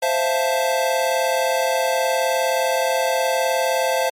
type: chord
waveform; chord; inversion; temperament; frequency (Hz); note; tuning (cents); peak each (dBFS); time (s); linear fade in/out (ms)
square; F major seventh; second; equal; 523.3 / 659.3 / 698.5 / 880; C5 / E5 / F5 / A5; 0 / 0 / 0 / 0; -22 / -24 / -26 / -25; 0.02-4.1; 10
effects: MP3 64 kbps